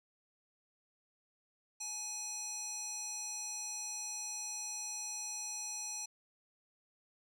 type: tone with band-pass filter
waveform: square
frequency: 840 Hz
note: G#5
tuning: 19 cents sharp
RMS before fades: -42 dBFS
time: 1.8-6.06 s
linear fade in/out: 10 ms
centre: 6600 Hz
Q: 5.9
effects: none